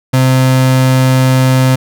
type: tone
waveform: 35% pulse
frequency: 130 Hz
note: C3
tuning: 11 cents flat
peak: -5 dBFS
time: 0.13-1.76 s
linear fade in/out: 10 ms
effects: none